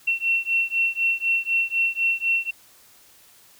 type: beating tone pair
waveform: sine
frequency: 2712 / 2716 Hz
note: E7 / F7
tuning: +49 / -49 cents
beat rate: 4 Hz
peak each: -23 dBFS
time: 0.07-2.51 s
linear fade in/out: 10 ms
effects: white hiss -53 dBFS RMS until 3.59 s